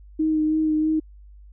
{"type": "tone with vibrato", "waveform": "sine", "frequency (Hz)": 311.1, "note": "D#4", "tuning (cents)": 0, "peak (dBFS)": -18, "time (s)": [0.19, 1], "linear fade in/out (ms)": 10, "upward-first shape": "sine", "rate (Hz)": 3.1, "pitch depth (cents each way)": 19, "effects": ["added 50 Hz sine -43 dBFS peak until 1.52 s"]}